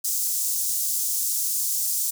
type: high-pass noise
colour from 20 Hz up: pink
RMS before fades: -25 dBFS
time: 0.04-2.11 s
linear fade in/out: 10 ms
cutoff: 6300 Hz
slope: 24 dB/octave
effects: none